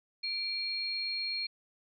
sine tone pair together, 2349 / 4268 Hz, D7 / C8, 0 / +34 cents, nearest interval minor seventh, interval 1034 cents, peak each -38 / -33 dBFS, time 0.23-1.47 s, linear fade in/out 10 ms, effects none

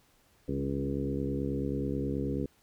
harmonic tone with a mistuned harmonic, 69.3 Hz, C#2, in tune, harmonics 1 / 2 / 3 / 4 / 5 / 6 / 7, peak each -38 / -36 / -38 / -34 / -40 / -38 / -40 dBFS, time 0.48-2.46 s, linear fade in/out 5 ms, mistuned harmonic 3, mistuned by -35 cents, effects pink hiss -66 dBFS RMS until 2.62 s

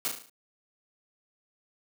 white noise with echo, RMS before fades -29 dBFS, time 0.05-0.08 s, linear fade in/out 0 ms, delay 36 ms, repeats 6, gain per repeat -5 dB, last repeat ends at 0.296 s, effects high-pass 150 Hz 12 dB/octave

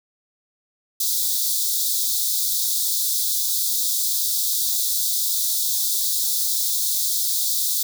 white high-pass noise, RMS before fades -22 dBFS, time 1-7.83 s, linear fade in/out 5 ms, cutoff 3500 Hz, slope 96 dB/octave, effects none

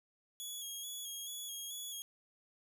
15% pulse tone with vibrato, 3331 Hz, G#7, 4 cents sharp, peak -35 dBFS, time 0.4-2.02 s, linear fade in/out 0 ms, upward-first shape square, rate 2.3 Hz, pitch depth 30 cents each way, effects none

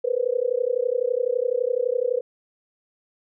sine tone with amplitude modulation, 493.9 Hz, B4, in tune, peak -16 dBFS, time 0.04-2.21 s, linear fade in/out 10 ms, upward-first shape sine, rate 31.9 Hz, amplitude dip 100%, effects none

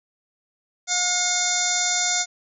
harmonic tone, 718 Hz, F5, 48 cents sharp, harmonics 1 / 2 / 3 / 5 / 6 / 7 / 8 / 9 / 10, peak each -30 / -31 / -29 / -29 / -32 / -31 / -28 / -27 / -26 dBFS, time 0.87-2.26 s, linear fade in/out 50 ms, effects none

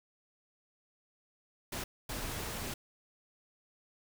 pink noise bursts at uneven times, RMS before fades -39 dBFS, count 2, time 1.72-1.84 / 2.09-2.74 s, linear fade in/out 5 ms, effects none

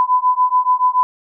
sine beating tone pair, 1000 / 1007 Hz, B5 / B5, +21 / +33 cents, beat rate 7 Hz, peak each -15 dBFS, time 0-1.03 s, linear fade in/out 0 ms, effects none

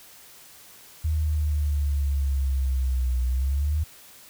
sine exponential two-way sweep, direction down then up, 78.6 to 61.7 to 78.6 Hz, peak -21 dBFS, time 1.04-3.84 s, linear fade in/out 10 ms, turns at 3.26 s, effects white hiss -49 dBFS RMS until 4.29 s

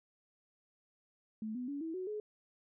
sine tone with pitch steps, 217.8 / 248.7 / 284.1 / 324.5 / 370.6 / 423.2 Hz, A3 / B3 / C#4 / E4 / F#4 / G#4, -17 / +12 / +43 / -27 / +3 / +33 cents, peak -37 dBFS, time 1.42-2.2 s, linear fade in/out 2 ms, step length 130 ms, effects none

